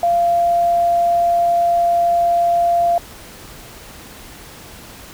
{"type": "tone", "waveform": "sine", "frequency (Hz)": 690, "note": "F5", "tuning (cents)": -21, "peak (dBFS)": -12, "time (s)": [0.03, 2.98], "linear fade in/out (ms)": 2, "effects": ["pink hiss -38 dBFS RMS until 5.13 s"]}